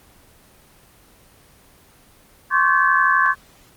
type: tone cluster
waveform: sine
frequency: 1060 / 1132 / 1542 / 1718 Hz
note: C6 / C#6 / G6 / A6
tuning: +22 / +36 / -29 / -42 cents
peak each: -19 dBFS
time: 2.5-3.35 s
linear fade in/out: 50 ms
effects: pink hiss -51 dBFS RMS until 3.76 s + Opus 24 kbps